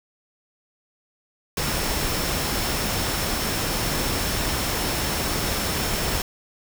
sine tone in noise, 5380 Hz, E8, 34 cents sharp, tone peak -35 dBFS, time 1.57-6.22 s, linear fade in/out 2 ms, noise pink, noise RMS -25 dBFS, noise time 1.57-6.22 s, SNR -13 dB, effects none

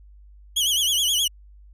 sawtooth tone with vibrato, 3136 Hz, G7, in tune, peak -16 dBFS, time 0.56-1.28 s, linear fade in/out 10 ms, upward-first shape sine, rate 9.5 Hz, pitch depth 130 cents each way, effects added 50 Hz sine -45 dBFS peak until 1.73 s + resampled to 32000 Hz

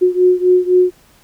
sine beating tone pair, 362.1 / 366 Hz, F#4 / F#4, -37 / -19 cents, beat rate 3.9 Hz, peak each -11 / -13 dBFS, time 0.01-0.91 s, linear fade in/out 20 ms, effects pink hiss -50 dBFS RMS until 1.23 s

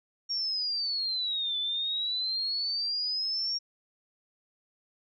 sine exponential two-way sweep, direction down then up, 5588 to 3483 to 5588 Hz, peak -28 dBFS, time 0.29-3.59 s, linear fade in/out 20 ms, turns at 1.58 s, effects none

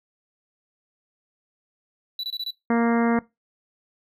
triangle tone bursts, 3951 Hz, B7, in tune, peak -25 dBFS, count 5, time 2.19-2.506 s, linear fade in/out 2 ms, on 44 ms, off 24 ms
harmonic tone, 233.1 Hz, A#3, in tune, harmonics 1 / 2 / 3 / 4 / 5 / 6 / 7 / 8 / 9, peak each -19 / -25 / -29 / -31 / -33 / -35 / -36 / -37 / -38 dBFS, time 2.7-3.19 s, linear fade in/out 2 ms
effects noise-tail reverb RT60 0.2 s tail -20 dB re dry

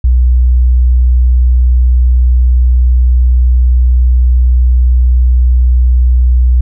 sine tone, 61.74 Hz, B1, in tune, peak -4 dBFS, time 0.04-6.61 s, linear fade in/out 5 ms, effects none

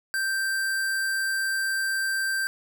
square tone, 1568 Hz, G6, in tune, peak -25 dBFS, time 0.14-2.47 s, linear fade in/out 0 ms, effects none

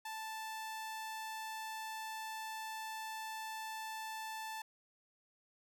sawtooth tone, 880 Hz, A5, in tune, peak -38 dBFS, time 0.05-4.62 s, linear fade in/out 5 ms, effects none

